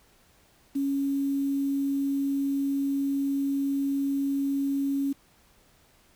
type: tone with quantisation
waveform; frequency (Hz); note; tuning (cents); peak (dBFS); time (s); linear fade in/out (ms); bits
sine; 277.2; C#4; 0; -24; 0.75-5.13; 10; 8
effects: pink hiss -61 dBFS RMS until 6.15 s